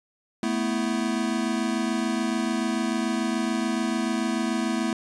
square chord, A suspended second, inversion none, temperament equal, 220 / 246.9 / 329.6 Hz, A3 / B3 / E4, 0 / 0 / 0 cents, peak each -28 / -29 / -30 dBFS, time 0.43-4.93 s, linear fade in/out 2 ms, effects resampled to 22050 Hz + 9-bit

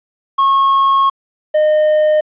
triangle tone pair in turn, 1091 / 612.3 Hz, C#6 / D#5, -28 / -28 cents, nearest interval minor seventh, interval 1000 cents, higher first, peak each -7 dBFS, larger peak neither, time 0.38-1.1 / 1.54-2.21 s, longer first, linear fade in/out 10 ms, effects resampled to 8000 Hz + 8-bit

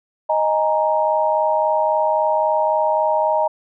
sine chord, D# suspended fourth, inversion none, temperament just, 622.3 / 829.7 / 933.4 Hz, D#5 / G#5 / A#5, 0 / -2 / +2 cents, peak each -18 / -22 / -19 dBFS, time 0.29-3.48 s, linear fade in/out 10 ms, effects none

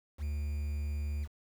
triangle tone with quantisation, 73.42 Hz, D2, in tune, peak -30 dBFS, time 0.18-1.28 s, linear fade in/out 50 ms, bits 9, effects none

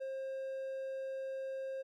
triangle tone, 533 Hz, C5, 32 cents sharp, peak -36 dBFS, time 0-1.83 s, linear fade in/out 20 ms, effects none

